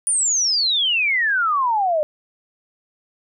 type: exponential sweep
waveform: sine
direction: down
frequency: 9640 to 587.3 Hz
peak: -16 dBFS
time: 0.07-2.03 s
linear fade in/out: 0 ms
effects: none